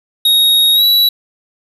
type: tone with pitch glide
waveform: square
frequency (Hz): 3759 to 3923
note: A#7 to B7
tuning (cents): +14 to -12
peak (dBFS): -8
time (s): 0.25-1.09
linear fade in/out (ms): 5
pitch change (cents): +74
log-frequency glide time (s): 0.74-0.84
effects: 7-bit